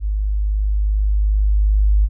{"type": "tone with level ramp", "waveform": "sine", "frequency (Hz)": 51.3, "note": "G#1", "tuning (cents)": -21, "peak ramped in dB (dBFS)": [-17, -10], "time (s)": [0, 2.09], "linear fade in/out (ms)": 50, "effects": []}